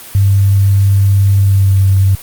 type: tone with pitch glide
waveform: sine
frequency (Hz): 98.6 to 96.52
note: G2 to G2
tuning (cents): +11 to -26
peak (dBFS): -6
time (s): 0.15-2.15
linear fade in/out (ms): 0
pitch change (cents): -37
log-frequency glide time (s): 1.36-1.8
effects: white hiss -32 dBFS RMS until 2.22 s + Opus 32 kbps